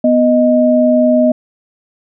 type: tone pair together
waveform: sine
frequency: 247.4 / 622.3 Hz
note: B3 / D#5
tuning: +3 / 0 cents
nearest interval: octave + major third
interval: 1597 cents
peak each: -10 dBFS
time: 0.04-1.32 s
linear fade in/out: 5 ms
effects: none